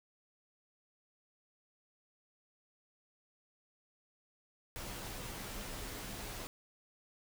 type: noise with comb filter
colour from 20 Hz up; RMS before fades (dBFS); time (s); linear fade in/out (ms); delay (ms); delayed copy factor
pink; -44; 4.76-6.47; 0; 13; -0.5
effects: none